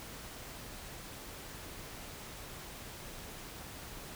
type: silence
effects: pink hiss -47 dBFS RMS until 4.15 s